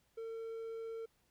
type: tone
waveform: triangle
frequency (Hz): 452.6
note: A4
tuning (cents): +49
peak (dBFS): -39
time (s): 0.17-1.06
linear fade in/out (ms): 10
effects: pink hiss -75 dBFS RMS until 1.3 s

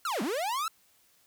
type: linear two-way sweep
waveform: 45% pulse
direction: down then up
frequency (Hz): 1450 to 188.1 to 1356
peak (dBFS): -29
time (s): 0.05-0.68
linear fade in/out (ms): 2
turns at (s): 0.22
effects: white hiss -65 dBFS RMS until 1.26 s

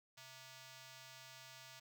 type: ring-modulated tone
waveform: 5% pulse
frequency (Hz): 525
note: C5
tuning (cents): +6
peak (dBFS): -40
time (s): 0.17-1.8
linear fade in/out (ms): 10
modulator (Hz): 395
effects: none

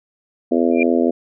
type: harmonic tone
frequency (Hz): 83.9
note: E2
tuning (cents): +31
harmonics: 3 / 4 / 5 / 6 / 7 / 8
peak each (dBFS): -17 / -19 / -21 / -23 / -24 / -25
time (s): 0.51-1.11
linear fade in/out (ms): 10
type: tone with exponential growth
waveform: sine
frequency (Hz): 2387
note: D7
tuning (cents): +28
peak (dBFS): -14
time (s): 0.71-0.83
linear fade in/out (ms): 5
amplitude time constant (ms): 24
effects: none

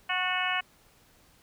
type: harmonic tone with a mistuned harmonic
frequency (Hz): 367.3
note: F#4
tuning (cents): -13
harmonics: 2 / 3 / 4 / 5 / 6 / 7 / 8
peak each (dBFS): -34 / -34 / -34 / -34 / -34 / -34 / -34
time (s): 0.09-0.61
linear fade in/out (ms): 10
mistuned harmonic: 5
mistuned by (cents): -34
effects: pink hiss -61 dBFS RMS until 1.42 s

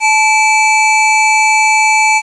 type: tone pair together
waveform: square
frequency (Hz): 868 / 2317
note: A5 / D7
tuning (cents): -24 / -24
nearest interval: octave + perfect fourth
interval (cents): 1700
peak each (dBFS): -11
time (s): 0-2.22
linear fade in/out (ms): 50
effects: resampled to 22050 Hz + 7-bit

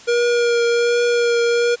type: tone with vibrato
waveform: square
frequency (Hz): 474.7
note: A#4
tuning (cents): +31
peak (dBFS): -15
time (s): 0.07-1.76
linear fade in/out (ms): 20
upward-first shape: triangle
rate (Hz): 1.3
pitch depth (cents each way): 18
effects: white hiss -42 dBFS RMS until 1.8 s + resampled to 16000 Hz

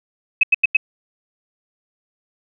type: tone bursts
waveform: sine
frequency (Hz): 2561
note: D#7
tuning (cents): +49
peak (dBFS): -9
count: 4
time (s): 0.41-0.769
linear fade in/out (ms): 5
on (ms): 23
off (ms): 89
effects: none

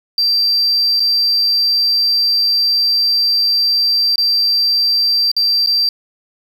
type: tone with dropouts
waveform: triangle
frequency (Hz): 4699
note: D8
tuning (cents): 0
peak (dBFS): -9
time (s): 0.18-5.89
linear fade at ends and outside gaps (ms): 2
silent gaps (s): 0.997-1.002 / 4.158-4.18 / 5.316-5.365 / 5.662-5.671
effects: tanh soft clip ceiling -7 dBFS + 7-bit

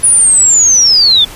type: linear sweep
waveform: sine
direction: down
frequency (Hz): 9890 to 3423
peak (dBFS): -4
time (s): 0.03-1.25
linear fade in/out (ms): 10
effects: pink hiss -30 dBFS RMS until 1.35 s + resampled to 32000 Hz

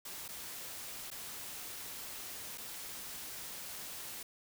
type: noise with dropouts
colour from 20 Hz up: white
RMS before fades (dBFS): -45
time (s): 0.05-4.23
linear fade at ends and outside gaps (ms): 5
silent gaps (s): 0.281-0.287 / 1.104-1.113 / 2.576-2.58
effects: none

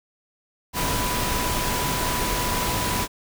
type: tone in noise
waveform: sine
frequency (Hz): 987.8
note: B5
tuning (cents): 0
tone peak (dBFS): -29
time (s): 0.73-3.08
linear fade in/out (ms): 50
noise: pink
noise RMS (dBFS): -25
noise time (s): 0.73-3.08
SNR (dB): -7
effects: none

